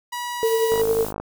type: tone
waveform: sawtooth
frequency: 969 Hz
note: B5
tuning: 33 cents flat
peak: -23 dBFS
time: 0.12-0.82 s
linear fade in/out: 10 ms
type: noise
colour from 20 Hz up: blue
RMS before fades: -34 dBFS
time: 0.41-1.13 s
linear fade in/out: 50 ms
type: tone with tremolo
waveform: sine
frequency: 450.6 Hz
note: A4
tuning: 41 cents sharp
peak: -15 dBFS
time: 0.43-1.05 s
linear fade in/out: 0 ms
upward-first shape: triangle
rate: 11 Hz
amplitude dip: 55%
type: click train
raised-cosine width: 1 ms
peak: -15 dBFS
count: 26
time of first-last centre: 0.72-1.2 s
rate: 52.1 Hz
effects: none